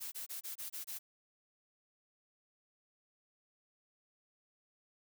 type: noise bursts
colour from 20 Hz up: blue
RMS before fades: -43 dBFS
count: 7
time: 0-0.99 s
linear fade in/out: 20 ms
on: 120 ms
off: 25 ms
effects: none